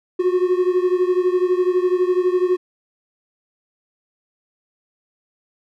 triangle beating tone pair, 360.1 / 372.1 Hz, F#4 / F#4, -47 / +10 cents, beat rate 12 Hz, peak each -15 / -18 dBFS, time 0.19-2.57 s, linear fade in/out 10 ms, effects none

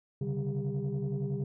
sine tone cluster, 134.1 / 144.8 / 195.2 / 401.7 Hz, C3 / D3 / G3 / G4, +43 / -24 / -7 / +42 cents, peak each -33 / -33 / -36 / -37 dBFS, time 0.21-1.44 s, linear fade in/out 5 ms, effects tanh soft clip ceiling -25 dBFS

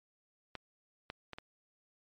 clicks, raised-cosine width 0.3 ms, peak -24 / -24 / -27 / -29 dBFS, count 4, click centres 0.553 / 1.101 / 1.333 / 1.385 s, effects MP3 48 kbps

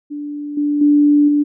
sine tone with level steps, 292.6 Hz, D4, 6 cents flat, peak -23 / -14 / -8 / -11 dBFS, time 0.1-1.44 s, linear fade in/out 20 ms, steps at 0.57 / 0.81 / 1.28 s, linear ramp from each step 5 ms, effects none

